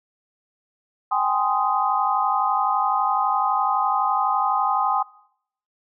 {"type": "chord", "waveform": "sine", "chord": "Ab major seventh", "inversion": "third", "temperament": "just", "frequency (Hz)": [778.7, 830.6, 1038.3, 1245.9], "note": ["G5", "Ab5", "C6", "Eb6"], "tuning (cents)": [-12, 0, -14, 2], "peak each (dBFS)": -24, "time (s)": [1.11, 5.03], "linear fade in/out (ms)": 10, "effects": ["noise-tail reverb RT60 0.7 s tail -22 dB re dry"]}